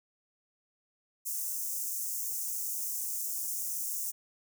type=high-pass noise; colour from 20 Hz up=white; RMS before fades=-35 dBFS; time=1.25-4.12 s; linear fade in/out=20 ms; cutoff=5900 Hz; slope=48 dB/octave; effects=none